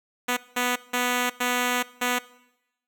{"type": "tone bursts at uneven times", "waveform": "5% pulse", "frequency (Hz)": 246.9, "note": "B3", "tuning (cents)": 0, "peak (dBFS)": -11, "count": 5, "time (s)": [[0.28, 0.37], [0.56, 0.76], [0.93, 1.3], [1.4, 1.83], [2.01, 2.19]], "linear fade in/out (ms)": 10, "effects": ["noise-tail reverb RT60 0.9 s tail -20 dB re dry"]}